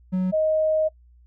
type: tone pair in turn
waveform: triangle / sine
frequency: 185 / 625.7 Hz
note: F#3 / D#5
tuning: 0 / +10 cents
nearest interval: octave + major sixth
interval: 2110 cents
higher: second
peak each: -18 dBFS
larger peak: neither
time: 0.12-0.32 / 0.32-0.89 s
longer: second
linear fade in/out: 20 ms
effects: noise-tail reverb RT60 0.1 s tail -22 dB re dry + added 60 Hz sine -50 dBFS peak until 1.26 s